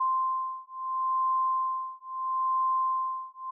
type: beating tone pair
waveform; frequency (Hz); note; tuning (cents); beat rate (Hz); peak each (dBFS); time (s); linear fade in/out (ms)
sine; 1044 / 1044.75; C6 / C6; -4 / -3; 0.75; -29; 0-3.51; 10
effects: none